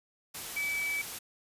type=tone in noise; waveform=sine; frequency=2297 Hz; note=D7; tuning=39 cents flat; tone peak=-30 dBFS; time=0.56-1.02 s; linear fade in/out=10 ms; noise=white; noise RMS=-40 dBFS; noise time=0.34-1.19 s; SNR=+7 dB; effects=resampled to 32000 Hz